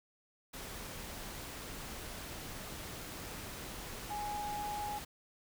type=tone in noise; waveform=sine; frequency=831 Hz; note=G#5; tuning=1 cent sharp; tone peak=-37 dBFS; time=4.1-4.99 s; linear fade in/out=10 ms; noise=pink; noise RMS=-45 dBFS; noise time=0.53-5.05 s; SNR=+5 dB; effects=none